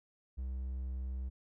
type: tone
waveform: triangle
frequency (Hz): 64.4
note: C2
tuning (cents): -27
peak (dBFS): -34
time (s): 0.37-1.3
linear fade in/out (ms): 20
effects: none